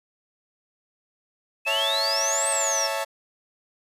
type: exponential two-way sweep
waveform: sine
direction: up then down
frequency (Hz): 2544 to 8440 to 5270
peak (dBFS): -23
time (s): 1.65-2.88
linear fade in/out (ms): 20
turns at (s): 2.49
type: chord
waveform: sawtooth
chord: A major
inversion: first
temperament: equal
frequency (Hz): 554.4 / 659.3 / 880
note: C#5 / E5 / A5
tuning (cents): 0 / 0 / 0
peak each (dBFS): -26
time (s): 1.66-3.05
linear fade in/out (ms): 20
effects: resampled to 32000 Hz + 9-bit